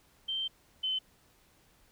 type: tone pair in turn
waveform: sine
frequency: 3129 / 3056 Hz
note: G7 / G7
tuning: -4 / -45 cents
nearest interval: unison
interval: 41 cents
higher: first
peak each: -31 / -29 dBFS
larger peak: second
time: 0.28-0.48 / 0.83-0.99 s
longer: first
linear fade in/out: 10 ms
effects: pink hiss -65 dBFS RMS until 1.91 s